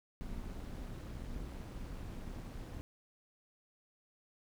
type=noise with amplitude modulation; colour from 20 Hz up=brown; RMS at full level=-41 dBFS; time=0.21-2.81 s; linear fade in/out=0 ms; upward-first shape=sine; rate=212 Hz; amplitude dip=65%; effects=none